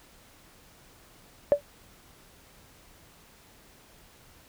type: tone with exponential decay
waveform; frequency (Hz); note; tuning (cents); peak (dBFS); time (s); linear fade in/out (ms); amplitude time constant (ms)
sine; 576; D5; -34; -11; 1.52-1.61; 0; 18
effects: tanh soft clip ceiling -9 dBFS + pink hiss -56 dBFS RMS until 4.48 s